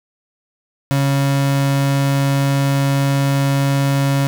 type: tone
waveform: 35% pulse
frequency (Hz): 138.59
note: C#3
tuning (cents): 0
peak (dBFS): -12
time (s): 0.91-4.27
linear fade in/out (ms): 0
effects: none